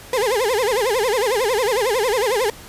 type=tone with vibrato; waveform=35% pulse; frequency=460 Hz; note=A#4; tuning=23 cents flat; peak=-15 dBFS; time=0.13-2.5 s; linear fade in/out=2 ms; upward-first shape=sine; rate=11 Hz; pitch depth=240 cents each way; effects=pink hiss -40 dBFS RMS until 2.68 s + resampled to 32000 Hz